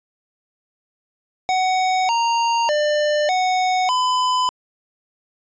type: tone with pitch steps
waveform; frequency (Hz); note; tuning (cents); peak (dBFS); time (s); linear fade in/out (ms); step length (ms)
square; 746 / 930 / 597 / 740 / 1007; F#5 / A#5 / D5 / F#5 / B5; +14 / -4 / +28 / 0 / +33; -17; 1.49-4.49; 0; 600
effects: resampled to 16000 Hz